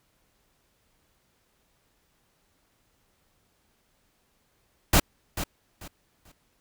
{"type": "noise with echo", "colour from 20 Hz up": "pink", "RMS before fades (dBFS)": -18, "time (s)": [4.93, 5], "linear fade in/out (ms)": 5, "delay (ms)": 440, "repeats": 3, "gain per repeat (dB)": -12, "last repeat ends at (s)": 6.32, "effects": ["pink hiss -69 dBFS RMS until 6.6 s"]}